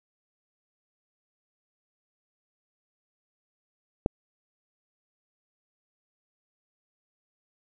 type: click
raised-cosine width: 2 ms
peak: -9 dBFS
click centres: 4.061 s
effects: none